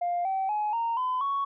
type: tone with pitch steps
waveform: sine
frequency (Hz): 701 / 768.9 / 843.3 / 925 / 1014.5 / 1112.8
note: F5 / G5 / G#5 / A#5 / B5 / C#6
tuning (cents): +6 / -34 / +26 / -14 / +46 / +6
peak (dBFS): -24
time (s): 0.01-1.45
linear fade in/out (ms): 10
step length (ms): 240
effects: tanh soft clip ceiling -22 dBFS